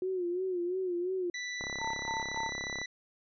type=tone with vibrato; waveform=sine; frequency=362 Hz; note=F#4; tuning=38 cents flat; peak=-30 dBFS; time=0.02-1.3 s; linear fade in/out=2 ms; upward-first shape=sine; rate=2.9 Hz; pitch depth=78 cents each way
type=tone; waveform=sawtooth; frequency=1975.5 Hz; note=B6; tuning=in tune; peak=-32 dBFS; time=1.34-2.86 s; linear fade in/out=5 ms
type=click train; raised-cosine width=1 ms; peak=-27 dBFS; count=42; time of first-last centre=1.61-2.816 s; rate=34 Hz
type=tone with tremolo; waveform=sine; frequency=901 Hz; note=A5; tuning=41 cents sharp; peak=-33 dBFS; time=1.79-2.51 s; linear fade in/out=50 ms; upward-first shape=square; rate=3.5 Hz; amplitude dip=80%
effects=resampled to 16000 Hz